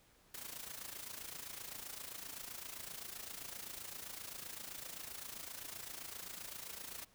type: noise with amplitude modulation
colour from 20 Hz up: white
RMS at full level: -45 dBFS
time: 0.34-7.05 s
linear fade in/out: 5 ms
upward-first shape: sine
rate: 27.7 Hz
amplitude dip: 70%
effects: pink hiss -68 dBFS RMS until 7.14 s